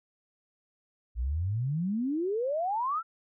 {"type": "exponential sweep", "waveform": "sine", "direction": "up", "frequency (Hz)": [55, 1385], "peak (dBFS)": -27, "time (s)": [1.15, 3.03], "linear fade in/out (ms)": 50, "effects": []}